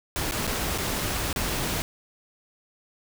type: noise with dropouts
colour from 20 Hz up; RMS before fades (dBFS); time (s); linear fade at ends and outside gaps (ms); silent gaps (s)
pink; -28; 0.16-1.82; 0; 0.311-0.321 / 0.469-0.476 / 0.778-0.784 / 1.328-1.361
effects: none